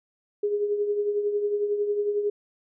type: tone with tremolo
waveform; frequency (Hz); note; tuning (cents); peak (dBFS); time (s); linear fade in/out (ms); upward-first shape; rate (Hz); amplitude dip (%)
sine; 412.6; G#4; -11; -20; 0.43-2.3; 5; triangle; 11; 60
effects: none